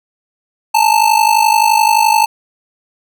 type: ring-modulated tone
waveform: square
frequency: 880 Hz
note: A5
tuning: in tune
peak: -6 dBFS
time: 0.74-2.26 s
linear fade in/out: 10 ms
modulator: 25.8 Hz
effects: none